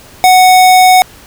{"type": "tone", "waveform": "square", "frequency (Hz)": 740, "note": "F#5", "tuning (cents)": 0, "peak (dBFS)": -3, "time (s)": [0.24, 1.02], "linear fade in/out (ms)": 0, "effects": ["pink hiss -37 dBFS RMS until 1.26 s"]}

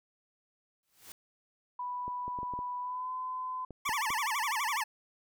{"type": "noise with exponential growth", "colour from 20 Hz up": "white", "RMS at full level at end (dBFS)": -45, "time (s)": [0.83, 1.12], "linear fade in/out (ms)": 1, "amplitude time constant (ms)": 62}
{"type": "tone with pitch glide", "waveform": "sine", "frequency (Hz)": [987.8, 1018.5], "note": ["B5", "C6"], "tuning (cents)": [0, -47], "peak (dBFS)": -34, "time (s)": [1.79, 3.65], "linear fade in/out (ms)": 5, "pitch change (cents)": 53, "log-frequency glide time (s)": [2.8, 3.11]}
{"type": "clicks", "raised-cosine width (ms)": 2, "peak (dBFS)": -31, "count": 9, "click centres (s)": [2.08, 2.28, 2.388, 2.431, 2.537, 2.59, 3.707, 3.892, 4.104]}
{"type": "tone with vibrato", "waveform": "25% pulse", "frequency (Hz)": 1002, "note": "B5", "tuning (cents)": 25, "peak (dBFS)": -26, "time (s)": [3.85, 4.84], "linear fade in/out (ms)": 10, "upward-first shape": "sine", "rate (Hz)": 12, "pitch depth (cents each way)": 270}
{"effects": []}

